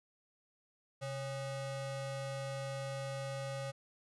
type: ring-modulated tone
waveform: square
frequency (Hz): 341.4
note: F4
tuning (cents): -39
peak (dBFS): -36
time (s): 1.01-3.72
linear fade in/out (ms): 20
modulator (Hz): 209
effects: resampled to 24000 Hz + 13-bit